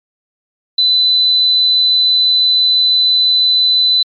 sine tone, 4007 Hz, B7, 24 cents sharp, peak -8 dBFS, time 0.78-4.03 s, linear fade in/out 5 ms, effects MP3 96 kbps

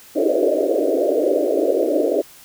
white band-pass noise, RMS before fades -18 dBFS, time 0.15-2.22 s, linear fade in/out 10 ms, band 280 to 640 Hz, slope 96 dB/octave, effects white hiss -45 dBFS RMS until 2.44 s

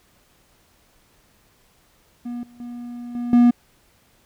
triangle tone with level steps, 240.9 Hz, B3, 43 cents flat, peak -25 / -44 / -29 / -22 / -8 dBFS, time 2.25-3.51 s, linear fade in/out 10 ms, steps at 2.43 / 2.6 / 3.15 / 3.33 s, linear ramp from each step 2 ms, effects pink hiss -59 dBFS RMS until 4.25 s

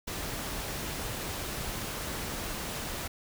pink noise, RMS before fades -36 dBFS, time 0.07-3.08 s, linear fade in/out 10 ms, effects none

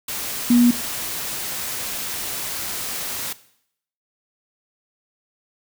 sine tone in noise, 241.2 Hz, B3, 41 cents flat, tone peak -11 dBFS, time 0.5-0.71 s, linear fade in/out 5 ms, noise white, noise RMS -28 dBFS, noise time 0.08-3.33 s, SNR +14 dB, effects noise-tail reverb RT60 0.7 s tail -17 dB re dry

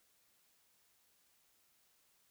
silence, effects white hiss -73 dBFS RMS until 2.3 s

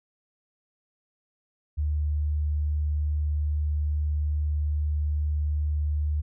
sine tone, 74.8 Hz, D2, 32 cents sharp, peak -23 dBFS, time 1.77-6.22 s, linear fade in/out 20 ms, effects none

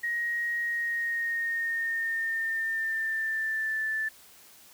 sine tone with pitch glide, 1884 to 1757.8 Hz, A#6 to A6, +18 to -2 cents, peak -27 dBFS, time 0.03-4.09 s, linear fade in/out 10 ms, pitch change -120 cents, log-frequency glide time 0.6-3.82 s, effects white hiss -54 dBFS RMS until 4.73 s

